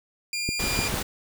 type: tone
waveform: 20% pulse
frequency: 2400 Hz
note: D7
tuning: 37 cents sharp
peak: -22 dBFS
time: 0.33-0.88 s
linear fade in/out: 2 ms
type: click train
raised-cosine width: 3 ms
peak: -15 dBFS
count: 4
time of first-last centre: 0.49-0.941 s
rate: 6.65 Hz
type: noise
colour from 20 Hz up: pink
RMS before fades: -29 dBFS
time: 0.59-1.03 s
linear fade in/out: 10 ms
effects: none